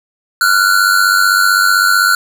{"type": "tone pair together", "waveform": "square", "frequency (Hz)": [1383, 1478.7], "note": ["F6", "F#6"], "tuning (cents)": [-17, -1], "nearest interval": "minor second", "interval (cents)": 116, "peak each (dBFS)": -12, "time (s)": [0.41, 2.15], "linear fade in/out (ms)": 2, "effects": []}